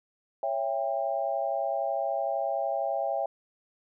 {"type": "chord", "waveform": "sine", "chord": "C# diminished", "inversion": "none", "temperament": "just", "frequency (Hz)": [554.4, 665.2, 798.3], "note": ["C#5", "E5", "G5"], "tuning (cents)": [0, 16, 31], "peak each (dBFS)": [-32, -30, -31], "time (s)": [0.43, 3.26], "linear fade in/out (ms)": 2, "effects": []}